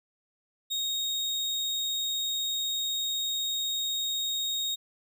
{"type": "tone", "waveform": "35% pulse", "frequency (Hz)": 3732, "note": "A#7", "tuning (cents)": 1, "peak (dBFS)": -26, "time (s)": [0.7, 4.76], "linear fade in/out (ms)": 20, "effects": []}